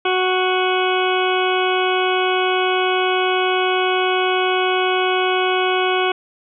harmonic tone with a mistuned harmonic, 370 Hz, F#4, in tune, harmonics 1 / 2 / 3 / 4 / 6 / 7 / 8 / 9, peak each -19 / -22 / -24 / -25 / -27 / -27 / -28 / -29 dBFS, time 0.05-6.12 s, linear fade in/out 5 ms, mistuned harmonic 7, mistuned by -31 cents, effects none

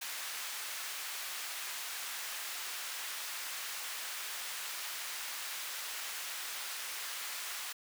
pink high-pass noise, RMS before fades -41 dBFS, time 0.01-7.73 s, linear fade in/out 10 ms, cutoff 1400 Hz, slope 12 dB/octave, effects none

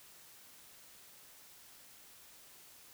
silence, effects white hiss -58 dBFS RMS until 2.93 s

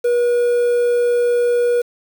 triangle tone with quantisation, 482.3 Hz, B4, 41 cents flat, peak -11 dBFS, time 0.04-1.82 s, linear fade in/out 10 ms, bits 6, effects none

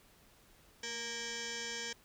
sine tone with frequency modulation, 1867 Hz, A#6, 2 cents sharp, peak -38 dBFS, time 0.83-1.93 s, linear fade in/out 5 ms, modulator 698 Hz, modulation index 6.9, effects pink hiss -64 dBFS RMS until 2.04 s

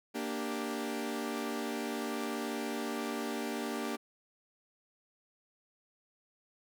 sawtooth chord, G minor, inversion first, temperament equal, 233.1 / 293.7 / 392 Hz, Bb3 / D4 / G4, 0 / 0 / 0 cents, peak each -34 / -35 / -36 dBFS, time 0.14-3.97 s, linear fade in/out 20 ms, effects none

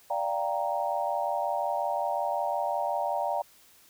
sine chord, G minor seventh, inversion second, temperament equal, 587.3 / 698.5 / 784 / 932.3 Hz, D5 / F5 / G5 / Bb5, 0 / 0 / 0 / 0 cents, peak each -32 dBFS, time 0.1-3.42 s, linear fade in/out 5 ms, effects white hiss -58 dBFS RMS until 3.89 s

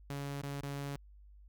sawtooth tone with dropouts, 141 Hz, C#3, 30 cents sharp, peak -34 dBFS, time 0.1-0.96 s, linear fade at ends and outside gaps 0 ms, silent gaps 0.415-0.434 / 0.607-0.634 s, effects added 50 Hz sine -54 dBFS peak until 1.48 s

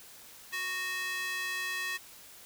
square tone with high-pass filter, 370 Hz, F#4, in tune, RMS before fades -35 dBFS, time 0.52-1.98 s, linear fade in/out 20 ms, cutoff 1900 Hz, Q 2.3, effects white hiss -52 dBFS RMS until 2.45 s

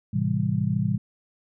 sine chord, A minor seventh, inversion none, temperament just, 110 / 132 / 165 / 198 Hz, A2 / C3 / E3 / G3, 0 / +16 / +2 / +18 cents, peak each -27 dBFS, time 0.13-0.98 s, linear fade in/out 10 ms, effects none

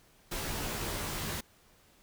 pink noise with comb filter, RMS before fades -36 dBFS, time 0.31-1.41 s, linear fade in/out 10 ms, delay 16 ms, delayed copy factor -0.95, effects pink hiss -63 dBFS RMS until 2.02 s

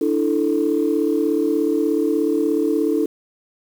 sine chord, D suspended second, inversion none, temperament just, 293.7 / 330.4 / 440.5 Hz, D4 / E4 / A4, 0 / +4 / +2 cents, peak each -20 dBFS, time 0.01-3.06 s, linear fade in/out 5 ms, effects tanh soft clip ceiling -8 dBFS + 7-bit

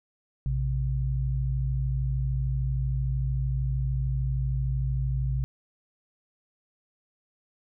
sine tone pair together, 58.75 / 131.9 Hz, A#1 / C3, +14 / +14 cents, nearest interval octave + major second, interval 1400 cents, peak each -27 dBFS, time 0.46-5.44 s, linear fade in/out 0 ms, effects none

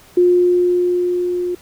sine tone with level ramp, 356.1 Hz, F4, 34 cents sharp, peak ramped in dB -8 to -18 dBFS, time 0.17-1.55 s, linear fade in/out 5 ms, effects pink hiss -46 dBFS RMS until 1.61 s

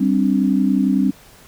sine chord, G suspended fourth, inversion none, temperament equal with one note detuned, 196 / 262.7 / 293.7 Hz, G3 / C4 / D4, 0 / +7 / 0 cents, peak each -17 / -17 / -21 dBFS, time 0-1.11 s, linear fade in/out 10 ms, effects pink hiss -46 dBFS RMS until 1.47 s

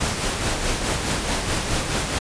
pink noise with tremolo, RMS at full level -22 dBFS, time 0-2.19 s, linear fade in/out 10 ms, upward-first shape sine, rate 4.7 Hz, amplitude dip 40%, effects resampled to 22050 Hz

